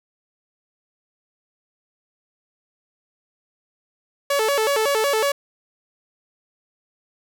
sawtooth tone with vibrato, 497.3 Hz, B4, 12 cents sharp, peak -14 dBFS, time 4.3-5.32 s, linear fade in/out 5 ms, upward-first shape square, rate 5.4 Hz, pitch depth 220 cents each way, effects none

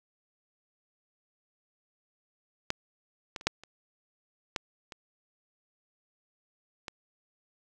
clicks, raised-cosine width 0.2 ms, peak -11 / -19 / -29 / -7 / -30 / -13 / -25 / -20 dBFS, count 8, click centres 2.704 / 3.362 / 3.411 / 3.47 / 3.636 / 4.562 / 4.922 / 6.882 s, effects none

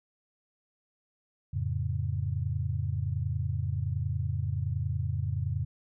sine chord, F augmented, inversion none, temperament equal with one note detuned, 87.31 / 108.61 / 138.59 Hz, F2 / A2 / C#3, 0 / -22 / 0 cents, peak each -32 / -32 / -33 dBFS, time 1.53-5.65 s, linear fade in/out 10 ms, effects none

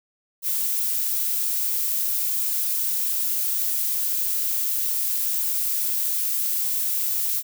violet noise, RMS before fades -24 dBFS, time 0.42-7.43 s, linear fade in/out 50 ms, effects none

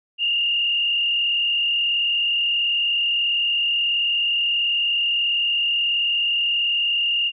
sine tone with frequency modulation, 2819 Hz, F7, 16 cents sharp, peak -18 dBFS, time 0.18-7.32 s, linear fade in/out 50 ms, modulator 38.5 Hz, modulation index 1.5, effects none

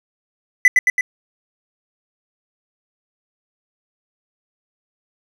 triangle tone with echo, 2000 Hz, B6, 21 cents sharp, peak -4 dBFS, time 0.65-0.68 s, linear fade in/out 2 ms, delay 110 ms, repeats 3, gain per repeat -3 dB, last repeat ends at 1.01 s, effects none

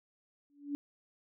sine tone with exponential growth, 287 Hz, D4, 40 cents flat, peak -30 dBFS, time 0.5-0.75 s, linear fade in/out 0 ms, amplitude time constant 53 ms, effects none

